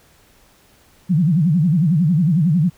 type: tone with vibrato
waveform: sine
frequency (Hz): 164.81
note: E3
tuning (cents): 0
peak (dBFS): -12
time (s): 1.09-2.7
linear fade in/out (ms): 20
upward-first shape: sine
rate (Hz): 11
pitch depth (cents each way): 230
effects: pink hiss -53 dBFS RMS until 2.77 s